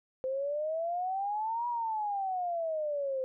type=exponential two-way sweep; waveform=sine; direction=up then down; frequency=515 to 970 to 515 Hz; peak=-30 dBFS; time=0.24-3.24 s; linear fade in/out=0 ms; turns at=1.68 s; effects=none